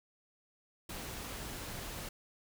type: noise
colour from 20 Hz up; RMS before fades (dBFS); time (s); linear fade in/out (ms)
pink; -43; 0.89-2.09; 5
effects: none